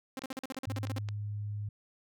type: tone bursts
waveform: sawtooth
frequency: 263.9 Hz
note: C4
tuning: 15 cents sharp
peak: -32 dBFS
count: 13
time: 0.17-0.985 s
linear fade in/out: 2 ms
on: 23 ms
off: 43 ms
type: click train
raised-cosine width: 0.2 ms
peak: -25 dBFS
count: 9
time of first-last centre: 0.22-1.088 s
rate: 9.22 Hz
type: tone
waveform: sine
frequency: 103.83 Hz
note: G#2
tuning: in tune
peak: -34 dBFS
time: 0.67-1.69 s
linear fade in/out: 5 ms
effects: none